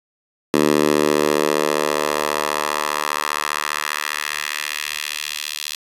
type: tone with high-pass filter sweep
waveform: 10% pulse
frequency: 74.9 Hz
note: D2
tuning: 35 cents sharp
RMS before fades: -21 dBFS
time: 0.54-5.75 s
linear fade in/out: 0 ms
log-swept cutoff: 290 to 3500 Hz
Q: 1.4
effects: resampled to 32000 Hz